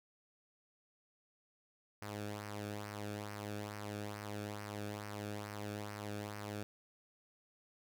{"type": "tone with flanger", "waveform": "sawtooth", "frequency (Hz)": 103.9, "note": "G#2", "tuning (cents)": 1, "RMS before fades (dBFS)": -44, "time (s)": [2.02, 6.63], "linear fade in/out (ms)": 0, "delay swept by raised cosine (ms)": [0.27, 1.02], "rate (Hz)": 2.3, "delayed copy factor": -0.6, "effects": []}